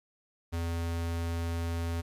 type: tone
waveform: square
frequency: 84.1 Hz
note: E2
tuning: 35 cents sharp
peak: -31 dBFS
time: 0.52-2.02 s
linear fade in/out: 20 ms
effects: resampled to 32000 Hz + 11-bit